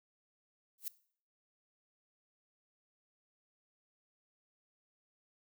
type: noise with exponential growth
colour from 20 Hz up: violet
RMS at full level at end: -34 dBFS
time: 0.78-0.88 s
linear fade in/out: 2 ms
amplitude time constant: 20 ms
effects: noise-tail reverb RT60 0.5 s tail -19 dB re dry